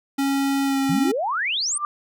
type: tone with pitch glide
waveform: square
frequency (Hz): 275.4 to 271.6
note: C#4 to C#4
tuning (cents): -11 to -35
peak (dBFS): -20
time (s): 0.18-1.12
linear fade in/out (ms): 10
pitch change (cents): -24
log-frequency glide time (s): 0.65-0.78
type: exponential sweep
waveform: sine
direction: up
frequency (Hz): 146.83 to 9500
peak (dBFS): -21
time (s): 0.89-1.78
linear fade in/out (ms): 5
type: tone with exponential growth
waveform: sine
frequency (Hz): 1186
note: D6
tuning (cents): +17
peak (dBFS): -18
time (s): 1.69-1.85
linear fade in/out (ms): 1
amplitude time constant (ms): 33
effects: none